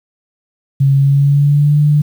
sine tone with pitch glide, 137.5 to 148.22 Hz, C#3 to D3, -14 to +16 cents, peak -7 dBFS, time 0.8-2.02 s, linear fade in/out 10 ms, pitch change +130 cents, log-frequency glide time 0.95-1.79 s, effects 7-bit

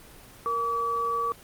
sine tone pair together, 466.2 / 1146.6 Hz, A#4 / D6, 0 / -42 cents, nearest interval octave + major third, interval 1558 cents, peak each -33 / -25 dBFS, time 0.46-1.32 s, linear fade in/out 0 ms, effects pink hiss -49 dBFS RMS until 1.43 s + Opus 24 kbps

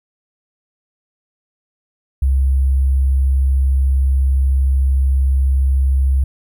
sine tone with sample-and-hold, 66.8 Hz, C2, 36 cents sharp, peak -11 dBFS, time 2.22-6.24 s, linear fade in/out 5 ms, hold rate 11025 Hz, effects none

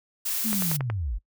blue noise, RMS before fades -28 dBFS, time 0.25-0.77 s, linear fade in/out 10 ms
sine linear sweep, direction down, 229.4 to 40.27 Hz, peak -26 dBFS, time 0.44-1.19 s, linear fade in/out 20 ms
click train, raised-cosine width 0.5 ms, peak -16 dBFS, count 5, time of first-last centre 0.53-0.9 s, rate 10.8 Hz
effects noise-tail reverb RT60 0.1 s tail -24 dB re dry

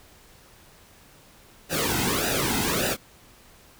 pink noise with flanger, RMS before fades -25 dBFS, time 1.69-2.97 s, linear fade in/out 50 ms, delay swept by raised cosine 0.91 to 1.76 ms, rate 1.7 Hz, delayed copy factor -0.8, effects pink hiss -53 dBFS RMS until 3.79 s

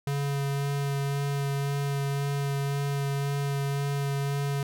square tone with vibrato, 140.5 Hz, C#3, 24 cents sharp, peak -27 dBFS, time 0.07-4.63 s, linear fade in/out 2 ms, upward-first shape sine, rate 1.9 Hz, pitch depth 11 cents each way, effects none

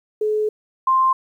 sine tone pair in turn, 427 / 1049 Hz, G#4 / C6, +48 / +4 cents, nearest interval octave + major third, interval 1556 cents, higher second, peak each -17 / -13 dBFS, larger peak second, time 0.21-0.49 / 0.87-1.13 s, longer first, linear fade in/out 5 ms, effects 9-bit

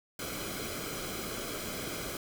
pink noise with comb filter, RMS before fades -38 dBFS, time 0.19-2.17 s, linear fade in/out 2 ms, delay 1.1 ms, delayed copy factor -0.65, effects none

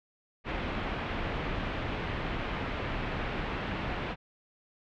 pink low-pass noise, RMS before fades -34 dBFS, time 0.44-4.16 s, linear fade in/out 50 ms, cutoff 3000 Hz, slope 24 dB/octave, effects none

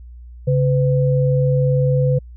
sine tone pair together, 137.9 / 504.4 Hz, C#3 / B4, -9 / +36 cents, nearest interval octave + minor seventh, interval 2245 cents, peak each -14 / -19 dBFS, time 0.47-2.19 s, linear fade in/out 10 ms, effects added 60 Hz sine -35 dBFS peak until 2.36 s

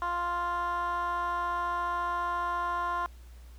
15% pulse tone with band-pass filter, 349.2 Hz, F4, in tune, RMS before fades -31 dBFS, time 0.02-3.06 s, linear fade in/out 0 ms, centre 1100 Hz, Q 3.2, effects added 60 Hz sine -46 dBFS peak until 3.58 s + pink hiss -61 dBFS RMS until 3.58 s

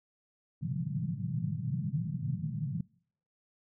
pink band-pass noise, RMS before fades -34 dBFS, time 0.61-2.81 s, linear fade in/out 5 ms, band 120 to 180 Hz, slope 48 dB/octave, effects noise-tail reverb RT60 0.6 s tail -25 dB re dry

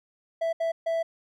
triangle tone bursts at uneven times, 660 Hz, E5, 2 cents sharp, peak -22 dBFS, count 3, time 0.41-0.53 / 0.6-0.72 / 0.86-1.03 s, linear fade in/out 10 ms, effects none

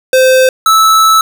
square tone pair in turn, 518 / 1309.4 Hz, C5 / E6, -17 / -12 cents, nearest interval octave + major third, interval 1605 cents, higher second, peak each -5 dBFS, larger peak neither, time 0.13-0.49 / 0.66-1.21 s, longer second, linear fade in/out 2 ms, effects none

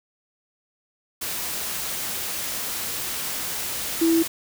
sine tone in noise, 329.6 Hz, E4, in tune, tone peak -16 dBFS, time 4.01-4.23 s, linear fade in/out 10 ms, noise white, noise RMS -29 dBFS, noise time 1.21-4.28 s, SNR +10 dB, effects none

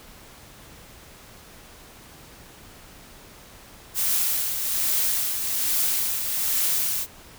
blue noise with tremolo, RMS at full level -22 dBFS, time 3.94-7.07 s, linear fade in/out 50 ms, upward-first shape triangle, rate 1.2 Hz, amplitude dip 50%, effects pink hiss -47 dBFS RMS until 7.38 s

